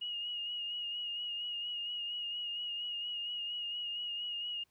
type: tone with vibrato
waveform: sine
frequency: 2873 Hz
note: F7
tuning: 48 cents sharp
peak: -36 dBFS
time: 0.01-4.64 s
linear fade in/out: 10 ms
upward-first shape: sine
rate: 4.3 Hz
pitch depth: 31 cents each way
effects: pink hiss -75 dBFS RMS until 4.7 s + high-pass 60 Hz 12 dB/octave